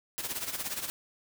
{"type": "noise with tremolo", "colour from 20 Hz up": "white", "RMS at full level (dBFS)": -33, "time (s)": [0.18, 0.9], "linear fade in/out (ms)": 0, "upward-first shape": "sine", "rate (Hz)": 17, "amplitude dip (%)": 70, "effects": []}